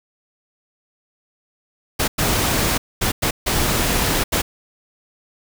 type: noise bursts at uneven times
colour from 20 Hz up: pink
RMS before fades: -19 dBFS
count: 6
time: 1.99-2.08 / 2.18-2.78 / 3.01-3.12 / 3.22-3.31 / 3.46-4.24 / 4.32-4.42 s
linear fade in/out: 10 ms
effects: none